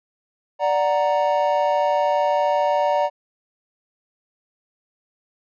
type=chord; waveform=triangle; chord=D augmented; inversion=none; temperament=equal; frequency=587.3 / 740 / 932.3 Hz; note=D5 / F#5 / A#5; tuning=0 / 0 / 0 cents; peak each=-18 / -21 / -20 dBFS; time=0.59-3.1 s; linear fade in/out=50 ms; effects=resampled to 16000 Hz